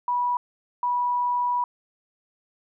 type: tone pair in turn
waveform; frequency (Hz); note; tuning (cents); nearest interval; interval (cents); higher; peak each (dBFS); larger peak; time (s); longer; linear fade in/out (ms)
sine; 977 / 977; B5 / B5; -19 / -19; unison; 0; neither; -21; neither; 0.08-0.37 / 0.83-1.64; second; 2
effects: none